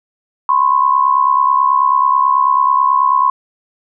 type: tone pair together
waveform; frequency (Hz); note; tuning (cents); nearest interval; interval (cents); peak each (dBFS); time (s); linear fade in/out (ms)
sine; 1010 / 1079.2; B5 / C#6; +39 / -47; minor second; 114; -12; 0.49-3.3; 2
effects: none

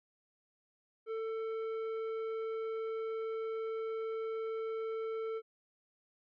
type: tone with tanh clipping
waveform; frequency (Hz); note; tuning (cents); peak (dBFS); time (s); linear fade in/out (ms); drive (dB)
sine; 445.6; A4; +22; -37; 1.06-5.42; 50; 10
effects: none

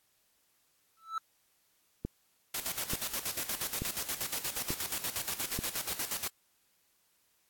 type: tone with exponential growth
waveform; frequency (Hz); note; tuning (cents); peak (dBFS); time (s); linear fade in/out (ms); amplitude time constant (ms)
triangle; 1318.5; E6; 0; -27; 0.97-1.18; 2; 45
type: click train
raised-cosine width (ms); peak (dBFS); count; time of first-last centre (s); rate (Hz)
3; -21; 5; 2.05-5.59; 1.13
type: noise with tremolo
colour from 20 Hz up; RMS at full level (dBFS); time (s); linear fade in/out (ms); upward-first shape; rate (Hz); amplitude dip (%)
white; -34; 2.54-6.28; 5; square; 8.4; 70
effects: white hiss -72 dBFS RMS until 7.49 s + AAC 64 kbps

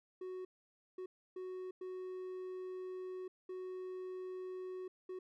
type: tone bursts at uneven times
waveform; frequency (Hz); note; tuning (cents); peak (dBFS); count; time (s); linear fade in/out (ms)
triangle; 370; F#4; 0; -40; 6; 0.21-0.45 / 0.98-1.06 / 1.36-1.71 / 1.81-3.28 / 3.49-4.88 / 5.09-5.19; 5
effects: none

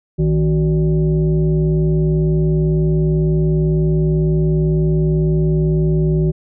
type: tone with frequency modulation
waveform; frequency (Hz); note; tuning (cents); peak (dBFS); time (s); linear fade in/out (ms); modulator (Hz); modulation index
sine; 157; D#3; +16; -12; 0.18-6.32; 20; 216; 0.85
effects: none

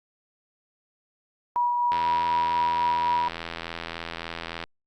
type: tone with tremolo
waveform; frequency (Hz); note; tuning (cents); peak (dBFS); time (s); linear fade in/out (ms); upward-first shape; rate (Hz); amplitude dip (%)
sine; 966; B5; -39; -20; 1.56-3.28; 0; sine; 4; 25
type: click train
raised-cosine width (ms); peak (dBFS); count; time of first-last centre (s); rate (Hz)
0.3; -16; 228; 1.92-4.639; 83.5
effects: Opus 48 kbps

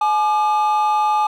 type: tone pair together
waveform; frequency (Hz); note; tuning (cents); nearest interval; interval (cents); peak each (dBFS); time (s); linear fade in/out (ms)
triangle; 848.6 / 1200; G#5 / D6; +37 / +37; tritone; 600; -13 / -18; 0.01-1.27; 5
effects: tanh soft clip ceiling -7 dBFS

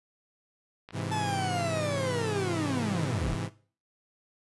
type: clicks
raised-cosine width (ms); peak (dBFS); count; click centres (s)
0.3; -29; 2; 0.889 / 0.907
type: chord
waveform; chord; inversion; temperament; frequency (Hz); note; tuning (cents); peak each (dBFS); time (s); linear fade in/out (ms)
sawtooth; Ab augmented; none; equal; 103.83 / 130.81 / 164.81; Ab2 / C3 / E3; 0 / 0 / 0; -31 / -32 / -32; 0.92-3.5; 50
type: linear sweep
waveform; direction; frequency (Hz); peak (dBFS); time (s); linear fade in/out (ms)
40% pulse; down; 879 to 30.87; -29; 1.11-3.35; 10
effects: noise-tail reverb RT60 0.4 s tail -17 dB re dry + resampled to 24000 Hz

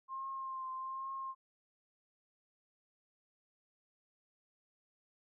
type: tone with vibrato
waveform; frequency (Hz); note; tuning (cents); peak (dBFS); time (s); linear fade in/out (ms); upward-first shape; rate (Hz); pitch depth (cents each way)
sine; 1059; C6; +21; -39; 0.08-1.35; 50; triangle; 1.2; 29
effects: none

